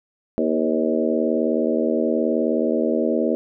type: harmonic tone with a mistuned harmonic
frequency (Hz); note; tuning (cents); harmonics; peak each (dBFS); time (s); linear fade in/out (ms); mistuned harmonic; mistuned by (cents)
79; D#2; +27; 3 / 4 / 5 / 6 / 7 / 8; -23 / -24 / -25 / -26 / -26 / -27; 0.38-3.35; 0; 6; +31
effects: none